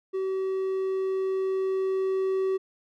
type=tone with level ramp; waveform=triangle; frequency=381.2 Hz; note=G4; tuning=48 cents flat; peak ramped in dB=-24 to -21 dBFS; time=0.13-2.58 s; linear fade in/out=20 ms; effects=none